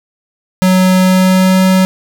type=tone with pitch glide; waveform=square; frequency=185.5 to 187.44 Hz; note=F#3 to F#3; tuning=+5 to +23 cents; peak=-7 dBFS; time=0.62-1.85 s; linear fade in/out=0 ms; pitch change=+18 cents; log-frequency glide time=1.02-1.62 s; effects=none